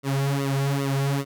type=tone with flanger; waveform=sawtooth; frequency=138.3 Hz; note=C#3; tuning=4 cents flat; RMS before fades=-24 dBFS; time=0.03-1.25 s; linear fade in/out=50 ms; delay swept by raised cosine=1.2 to 4.1 ms; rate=2.5 Hz; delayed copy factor=-0.9; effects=none